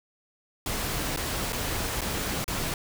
pink noise with dropouts, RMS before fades -30 dBFS, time 0.66-2.74 s, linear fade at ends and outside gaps 2 ms, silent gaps 1.163-1.172 / 1.524-1.529 / 2.009-2.016 / 2.443-2.479 s, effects none

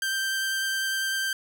sawtooth tone with vibrato, 1568 Hz, G6, in tune, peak -22 dBFS, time 0.02-1.33 s, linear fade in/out 2 ms, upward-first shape sine, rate 10 Hz, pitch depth 9 cents each way, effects none

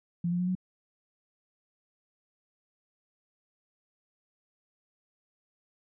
sine tone with pitch steps, 172.4 / 176.23 / 180.14 / 184.13 Hz, F3 / F3 / F#3 / F#3, -22 / +16 / -46 / -8 cents, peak -26 dBFS, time 0.24-0.552 s, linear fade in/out 5 ms, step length 78 ms, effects none

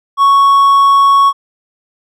triangle tone, 1110 Hz, C#6, 2 cents sharp, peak -3 dBFS, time 0.17-1.33 s, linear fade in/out 50 ms, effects none

